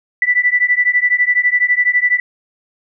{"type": "beating tone pair", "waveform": "sine", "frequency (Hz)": [1968, 1980], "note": ["B6", "B6"], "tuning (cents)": [-7, 4], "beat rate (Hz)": 12, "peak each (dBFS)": -14, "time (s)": [0.22, 2.2], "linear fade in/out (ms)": 2, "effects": []}